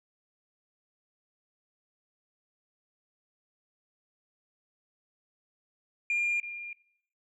sine tone with echo, 2405 Hz, D7, 41 cents sharp, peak -24 dBFS, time 6.1-6.4 s, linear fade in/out 2 ms, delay 330 ms, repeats 1, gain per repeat -13 dB, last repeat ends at 6.73 s, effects noise-tail reverb RT60 0.7 s tail -20 dB re dry + tanh soft clip ceiling -23 dBFS

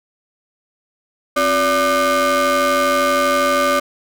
35% pulse ring-modulated tone, 311.1 Hz, D#4, in tune, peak -9 dBFS, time 1.36-3.8 s, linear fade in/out 10 ms, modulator 887 Hz, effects none

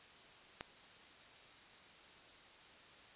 click, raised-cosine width 0.3 ms, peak -26 dBFS, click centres 0.609 s, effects white hiss -59 dBFS RMS until 3.15 s + resampled to 8000 Hz

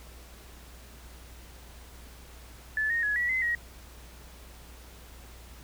sine tone with pitch steps, 1735 / 1855 / 1687 / 1937 / 2047 / 1896 Hz, A6 / A#6 / G#6 / B6 / C7 / A#6, -25 / -9 / +27 / -34 / -38 / +29 cents, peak -25 dBFS, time 2.77-3.55 s, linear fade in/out 2 ms, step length 130 ms, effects added 60 Hz sine -48 dBFS peak until 5.63 s + pink hiss -52 dBFS RMS until 5.63 s

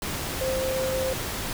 sine tone in noise, 523.3 Hz, C5, in tune, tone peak -25 dBFS, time 0.41-1.13 s, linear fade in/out 2 ms, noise pink, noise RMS -31 dBFS, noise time 0.02-1.53 s, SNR +3 dB, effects none

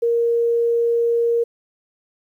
sine tone, 467.9 Hz, A#4, 6 cents sharp, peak -15 dBFS, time 0.02-1.44 s, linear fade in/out 10 ms, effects 9-bit

